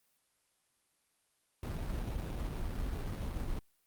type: noise with sample-and-hold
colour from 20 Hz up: brown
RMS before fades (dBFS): -37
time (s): 1.63-3.59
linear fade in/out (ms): 2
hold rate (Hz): 3150
effects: white hiss -75 dBFS RMS until 3.86 s + Opus 32 kbps